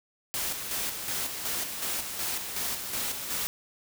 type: noise with tremolo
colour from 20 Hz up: white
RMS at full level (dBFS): -31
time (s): 0.34-3.47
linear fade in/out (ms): 0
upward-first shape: square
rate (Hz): 2.7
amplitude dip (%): 45
effects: none